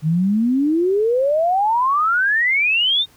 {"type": "exponential sweep", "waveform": "sine", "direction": "up", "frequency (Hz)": [149.8, 3729], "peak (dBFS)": -14, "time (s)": [0.02, 3.06], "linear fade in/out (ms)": 50, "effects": ["pink hiss -52 dBFS RMS until 3.16 s"]}